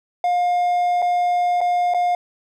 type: tone with dropouts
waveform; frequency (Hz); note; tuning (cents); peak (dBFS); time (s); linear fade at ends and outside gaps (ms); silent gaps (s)
triangle; 710; F5; +28; -14; 0.24-2.15; 2; 1.02-1.024 / 1.607-1.613 / 1.938-1.945
effects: none